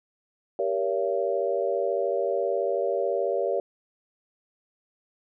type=chord; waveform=sine; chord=G diminished seventh; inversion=none; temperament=just; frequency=392 / 470.4 / 564.5 / 677.4 Hz; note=G4 / Bb4 / Db5 / Fb5; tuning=0 / +16 / +31 / +47 cents; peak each=-29 / -29 / -27 / -31 dBFS; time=0.59-3.6 s; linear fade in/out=2 ms; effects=none